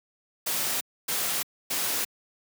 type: noise bursts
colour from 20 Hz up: white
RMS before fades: -28 dBFS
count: 3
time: 0.46-2.05 s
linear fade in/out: 10 ms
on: 350 ms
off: 270 ms
effects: high-pass 150 Hz 12 dB/octave